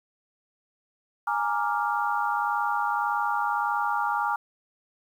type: chord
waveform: sine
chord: Bb dominant seventh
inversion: third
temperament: equal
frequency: 830.6 / 932.3 / 1174.7 / 1396.9 Hz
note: Ab5 / Bb5 / D6 / F6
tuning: 0 / 0 / 0 / 0 cents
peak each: -28 / -29 / -30 / -30 dBFS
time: 1.27-4.36 s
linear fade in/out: 5 ms
effects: 9-bit